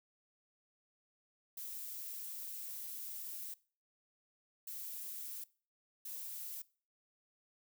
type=noise bursts at uneven times; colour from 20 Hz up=violet; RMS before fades=-45 dBFS; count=3; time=1.57-3.54 / 4.67-5.44 / 6.05-6.62 s; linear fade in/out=5 ms; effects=noise-tail reverb RT60 0.4 s tail -21 dB re dry